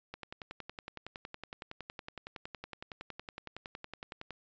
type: click train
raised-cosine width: 0.3 ms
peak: -26 dBFS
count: 46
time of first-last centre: 0.14-4.307 s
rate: 10.8 Hz
effects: resampled to 16000 Hz